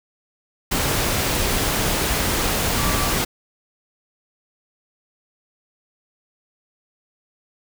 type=tone in noise; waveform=sine; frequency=1160 Hz; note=D6; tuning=22 cents flat; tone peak=-28 dBFS; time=2.77-3.12 s; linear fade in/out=10 ms; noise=pink; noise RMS=-21 dBFS; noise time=0.71-3.25 s; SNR=-10 dB; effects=none